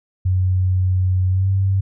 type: tone with pitch glide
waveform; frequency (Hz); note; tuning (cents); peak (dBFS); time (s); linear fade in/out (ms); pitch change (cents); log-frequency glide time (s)
sine; 92.5 to 96.6; F#2 to G2; 0 to -25; -14; 0.25-1.81; 10; +75; 1.29-1.49
effects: none